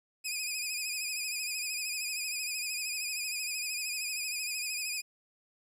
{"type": "tone with vibrato", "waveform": "15% pulse", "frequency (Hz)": 2484, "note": "D#7", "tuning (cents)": -3, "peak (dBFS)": -26, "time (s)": [0.24, 5.02], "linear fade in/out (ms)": 20, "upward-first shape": "sine", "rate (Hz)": 13, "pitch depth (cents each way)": 61, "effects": ["11-bit"]}